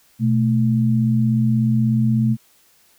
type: tone pair together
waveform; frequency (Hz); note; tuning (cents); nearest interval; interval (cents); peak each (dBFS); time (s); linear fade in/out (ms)
sine; 123.47 / 220; B2 / A3; 0 / 0; minor seventh; 1000; -17; 0.19-2.37; 50
effects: white hiss -56 dBFS RMS until 2.98 s